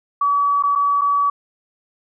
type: tone with dropouts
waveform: sine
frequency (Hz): 1141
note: C#6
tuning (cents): +50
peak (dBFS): -14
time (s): 0.21-1.3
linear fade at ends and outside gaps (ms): 5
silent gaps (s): 0.626-0.635 / 0.753-0.757 / 1.012-1.016
effects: none